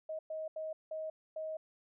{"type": "tone bursts at uneven times", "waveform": "sine", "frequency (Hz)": 630, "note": "D#5", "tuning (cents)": 21, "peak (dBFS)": -37, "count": 5, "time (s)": [[0.09, 0.19], [0.3, 0.48], [0.56, 0.73], [0.91, 1.1], [1.36, 1.57]], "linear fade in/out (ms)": 5, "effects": []}